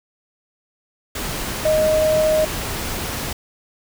sine tone in noise, 622.3 Hz, D#5, in tune, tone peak -14 dBFS, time 1.65-2.45 s, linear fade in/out 5 ms, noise pink, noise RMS -26 dBFS, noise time 1.15-3.33 s, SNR +9 dB, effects none

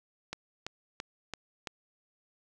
click train, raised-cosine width 0.2 ms, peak -19 dBFS, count 5, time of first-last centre 0.33-1.672 s, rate 2.98 Hz, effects none

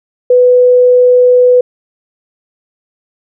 sine tone, 496.8 Hz, B4, 10 cents sharp, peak -3 dBFS, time 0.3-1.61 s, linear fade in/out 5 ms, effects none

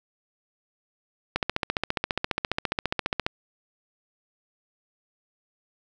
click train, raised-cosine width 0.3 ms, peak -8 dBFS, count 29, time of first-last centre 1.36-3.265 s, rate 14.7 Hz, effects none

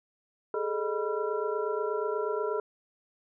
sine tone cluster, 408.7 / 437 / 614 / 981 / 1363 Hz, G#4 / A4 / D#5 / B5 / F6, -28 / -12 / -23 / -12 / -43 cents, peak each -33 / -31 / -37 / -37 / -38 dBFS, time 0.54-2.6 s, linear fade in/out 2 ms, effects none

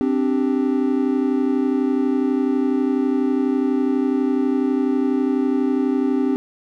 triangle chord, C suspended second, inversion none, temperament equal, 261.6 / 293.7 / 392 Hz, C4 / D4 / G4, 0 / 0 / 0 cents, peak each -17 / -20 / -22 dBFS, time 0.01-6.36 s, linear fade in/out 0 ms, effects none

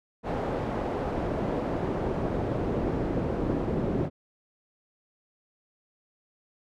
brown noise with band-pass filter sweep, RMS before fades -29 dBFS, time 0.23-4.1 s, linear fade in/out 50 ms, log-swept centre 620 to 350 Hz, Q 0.9, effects none

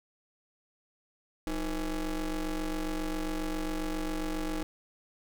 40% pulse ring-modulated tone, 167.7 Hz, E3, 30 cents sharp, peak -27 dBFS, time 1.47-4.63 s, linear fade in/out 0 ms, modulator 144 Hz, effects none

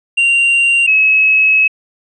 triangle / sine tone pair in turn, 2768 / 2572 Hz, F7 / E7, -16 / -43 cents, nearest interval minor second, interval 127 cents, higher first, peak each -7 / -7 dBFS, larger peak neither, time 0.17-0.87 / 0.87-1.68 s, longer second, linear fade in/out 10 ms, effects resampled to 22050 Hz

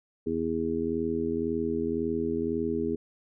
harmonic tone, 81.9 Hz, E2, 11 cents flat, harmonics 1 / 2 / 3 / 4 / 5, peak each -41 / -40 / -31 / -32 / -30 dBFS, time 0.26-2.96 s, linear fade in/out 10 ms, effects none

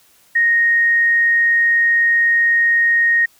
sine tone, 1864 Hz, A#6, 1 cent flat, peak -11 dBFS, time 0.35-3.26 s, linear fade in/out 10 ms, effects white hiss -53 dBFS RMS until 3.39 s

